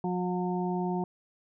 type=harmonic tone; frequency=180 Hz; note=F#3; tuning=47 cents flat; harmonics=1 / 2 / 4 / 5; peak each=-30 / -33 / -36 / -37 dBFS; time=0.04-1.04 s; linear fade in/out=2 ms; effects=none